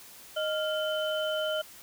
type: tone cluster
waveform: sine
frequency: 621 / 1398 / 3054 Hz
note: D#5 / F6 / G7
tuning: -3 / +1 / -46 cents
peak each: -29 / -35 / -35 dBFS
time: 0.36-1.62 s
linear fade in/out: 10 ms
effects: white hiss -50 dBFS RMS until 1.82 s